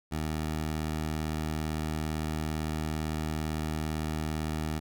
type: tone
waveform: 15% pulse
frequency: 77.78 Hz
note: D#2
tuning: in tune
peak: -24 dBFS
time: 0.11-4.8 s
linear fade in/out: 20 ms
effects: none